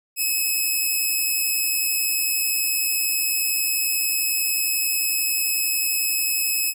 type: tone with amplitude modulation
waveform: 5% pulse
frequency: 2573 Hz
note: E7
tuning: 43 cents flat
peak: -10 dBFS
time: 0.16-6.74 s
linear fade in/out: 50 ms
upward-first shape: sine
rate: 91.2 Hz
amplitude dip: 25%
effects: none